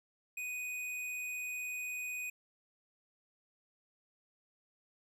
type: tone with hard clipping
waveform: sine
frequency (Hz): 2489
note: D#7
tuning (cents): 0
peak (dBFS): -39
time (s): 0.37-2.3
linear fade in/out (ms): 5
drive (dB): 13
effects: none